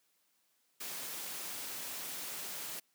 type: noise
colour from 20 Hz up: white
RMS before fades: -42 dBFS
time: 0.8-2.8 s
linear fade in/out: 10 ms
effects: white hiss -75 dBFS RMS until 2.94 s + high-pass 150 Hz 12 dB/octave